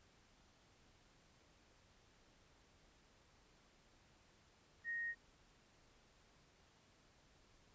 sine tone, 1864.7 Hz, A#6, in tune, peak -40 dBFS, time 4.84-5.15 s, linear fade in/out 50 ms, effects pink hiss -70 dBFS RMS until 7.74 s + resampled to 16000 Hz

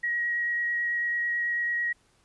sine tone with vibrato, 1900 Hz, A#6, 33 cents sharp, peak -25 dBFS, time 0.03-1.93 s, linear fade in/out 10 ms, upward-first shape triangle, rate 9.1 Hz, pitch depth 10 cents each way, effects pink hiss -65 dBFS RMS until 2.24 s + resampled to 24000 Hz

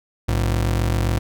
40% pulse ring-modulated tone, 84 Hz, E2, 33 cents sharp, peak -14 dBFS, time 0.28-1.19 s, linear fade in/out 10 ms, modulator 23.7 Hz, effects none

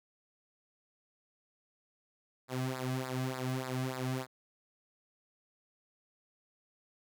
sawtooth tone with flanger, 129.2 Hz, C3, 21 cents flat, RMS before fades -36 dBFS, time 2.48-4.27 s, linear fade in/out 50 ms, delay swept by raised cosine 0.32 to 2.22 ms, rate 3.4 Hz, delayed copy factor -0.85, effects none

